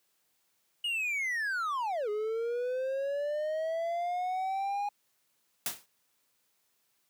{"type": "linear two-way sweep", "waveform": "triangle", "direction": "down then up", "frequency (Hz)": [2907, 413.2, 824], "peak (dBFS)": -28, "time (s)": [0.84, 4.89], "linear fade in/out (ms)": 5, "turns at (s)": 2.09}
{"type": "noise with exponential decay", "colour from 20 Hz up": "white", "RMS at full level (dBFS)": -29, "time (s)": [5.66, 5.86], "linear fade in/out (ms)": 2, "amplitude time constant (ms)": 42}
{"effects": ["white hiss -74 dBFS RMS until 7.09 s", "high-pass 100 Hz 12 dB/octave"]}